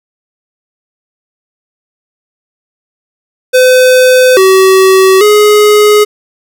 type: tone with pitch steps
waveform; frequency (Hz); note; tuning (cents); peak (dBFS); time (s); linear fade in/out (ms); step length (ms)
square; 509 / 379.9 / 419.4; C5 / F#4 / G#4; -48 / +46 / +17; -3; 3.53-6.05; 20; 840
effects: none